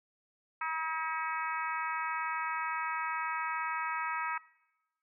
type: harmonic tone with a mistuned harmonic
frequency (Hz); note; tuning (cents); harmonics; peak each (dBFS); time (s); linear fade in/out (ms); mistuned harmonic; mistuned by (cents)
319.3; D#4; +45; 3 / 4 / 5 / 6 / 7 / 8; -36 / -36 / -41 / -43 / -42 / -45; 0.61-4.38; 5; 5; +15
effects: noise-tail reverb RT60 1.0 s tail -22 dB re dry